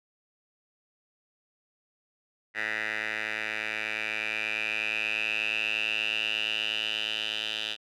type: tone with band-pass filter sweep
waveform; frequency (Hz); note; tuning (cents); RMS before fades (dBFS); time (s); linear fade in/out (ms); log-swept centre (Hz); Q
10% pulse; 108.4; A2; -25; -31; 2.54-7.77; 50; 2000 to 3200; 9.2
effects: none